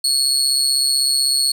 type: tone with amplitude modulation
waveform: 30% pulse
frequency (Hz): 4354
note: C#8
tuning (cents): -32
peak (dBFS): -9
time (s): 0.04-1.52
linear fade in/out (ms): 5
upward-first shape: sine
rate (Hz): 136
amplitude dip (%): 65
effects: none